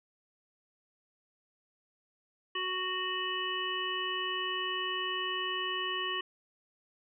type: harmonic tone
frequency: 370 Hz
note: F#4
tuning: in tune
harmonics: 1 / 3 / 5 / 7 / 8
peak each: -40 / -37 / -38 / -44 / -35 dBFS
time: 2.55-6.21 s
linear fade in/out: 5 ms
effects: none